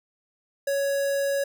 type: tone with notch filter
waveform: square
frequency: 557 Hz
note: C#5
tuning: 8 cents sharp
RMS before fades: -25 dBFS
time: 0.67-1.44 s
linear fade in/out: 5 ms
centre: 3100 Hz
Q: 1.5
effects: none